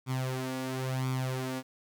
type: tone with flanger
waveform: sawtooth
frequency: 130 Hz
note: C3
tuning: 11 cents flat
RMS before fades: -33 dBFS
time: 0.06-1.63 s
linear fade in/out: 50 ms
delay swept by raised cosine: 0.86 to 3.56 ms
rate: 0.97 Hz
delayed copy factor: +0.7
effects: 11-bit